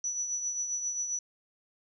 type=tone with tremolo; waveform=sine; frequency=5920 Hz; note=F#8; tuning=in tune; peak=-28 dBFS; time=0.04-1.19 s; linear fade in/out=2 ms; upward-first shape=triangle; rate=7.5 Hz; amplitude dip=55%; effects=none